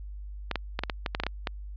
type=clicks; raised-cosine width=0.3 ms; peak=-12 dBFS; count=11; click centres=0.513 / 0.557 / 0.791 / 0.836 / 0.898 / 1.062 / 1.149 / 1.2 / 1.236 / 1.266 / 1.472 s; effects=added 50 Hz sine -37 dBFS peak until 1.76 s + resampled to 11025 Hz